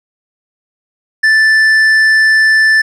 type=tone with tanh clipping; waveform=sine; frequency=1760 Hz; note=A6; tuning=in tune; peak=-7 dBFS; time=1.23-2.82 s; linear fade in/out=10 ms; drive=7 dB; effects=none